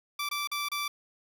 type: tone with dropouts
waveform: 15% pulse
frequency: 1166 Hz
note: D6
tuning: 13 cents flat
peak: -24 dBFS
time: 0.19-0.88 s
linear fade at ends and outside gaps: 5 ms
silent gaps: 0.29-0.312 / 0.474-0.515 / 0.687-0.716 s
effects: none